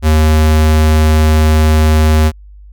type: tone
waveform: square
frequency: 77.78 Hz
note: D#2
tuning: in tune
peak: -7 dBFS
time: 0.02-2.32 s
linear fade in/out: 50 ms
effects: added 50 Hz sine -33 dBFS peak until 2.72 s